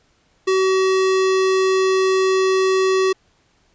square tone, 378.9 Hz, F#4, 41 cents sharp, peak -15 dBFS, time 0.47-3.13 s, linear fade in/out 10 ms, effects pink hiss -60 dBFS RMS until 3.74 s + resampled to 16000 Hz

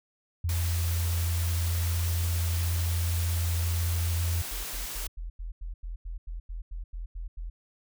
sine tone, 85 Hz, F2, 46 cents flat, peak -25 dBFS, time 0.44-4.42 s, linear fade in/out 5 ms
white noise, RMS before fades -37 dBFS, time 0.49-5.07 s, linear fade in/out 2 ms
sine tone bursts, 41.69 Hz, E1, 20 cents sharp, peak -33 dBFS, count 14, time 4.51-7.5 s, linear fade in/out 10 ms, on 130 ms, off 90 ms
effects none

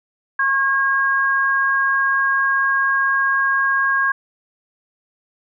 sine tone pair together, 1088.8 / 1627 Hz, C#6 / G#6, -31 / -36 cents, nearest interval perfect fifth, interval 695 cents, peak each -20 / -16 dBFS, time 0.39-4.12 s, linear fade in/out 5 ms, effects none

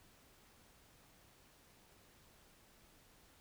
silence, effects pink hiss -66 dBFS RMS until 3.4 s

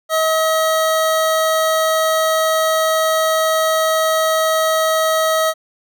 25% pulse tone, 638 Hz, D#5, 43 cents sharp, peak -10 dBFS, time 0.09-5.54 s, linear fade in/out 50 ms, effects none

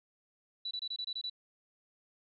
sine tone bursts, 3951 Hz, B7, in tune, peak -35 dBFS, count 8, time 0.65-1.298 s, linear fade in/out 5 ms, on 60 ms, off 24 ms, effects none

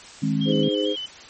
sine chord, Ab major, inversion second, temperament equal with one note detuned, 155.56 / 207.7 / 266.8 Hz, Eb3 / Ab3 / C4, 0 / 0 / +34 cents, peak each -24 dBFS, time 0.22-0.69 s, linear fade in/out 10 ms
sine tone with vibrato, 3118 Hz, G7, 10 cents flat, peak -28 dBFS, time 0.41-1.06 s, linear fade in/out 5 ms, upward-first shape square, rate 4.5 Hz, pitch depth 58 cents each way
harmonic tone, 103.2 Hz, G#2, 10 cents flat, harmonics 3 / 4 / 5, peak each -25 / -25 / -25 dBFS, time 0.45-0.96 s, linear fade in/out 50 ms
effects white hiss -43 dBFS RMS until 1.29 s + MP3 32 kbps

